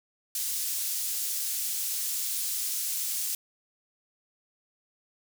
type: high-pass noise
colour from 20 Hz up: pink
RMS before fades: -31 dBFS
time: 0.35-3.35 s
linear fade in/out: 2 ms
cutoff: 6800 Hz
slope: 12 dB/octave
effects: none